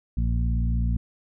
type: harmonic tone with a mistuned harmonic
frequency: 58 Hz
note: A#1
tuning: 8 cents flat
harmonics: 1 / 2 / 3 / 4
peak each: -22 / -28 / -32 / -34 dBFS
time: 0.17-0.97 s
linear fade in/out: 5 ms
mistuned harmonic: 1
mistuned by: +30 cents
effects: none